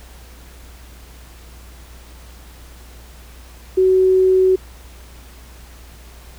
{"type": "tone", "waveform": "sine", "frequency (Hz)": 374.7, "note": "F#4", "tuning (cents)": 22, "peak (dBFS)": -10, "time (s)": [3.77, 4.56], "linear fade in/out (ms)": 10, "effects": ["added 60 Hz sine -39 dBFS peak until 6.38 s", "pink hiss -45 dBFS RMS until 6.38 s"]}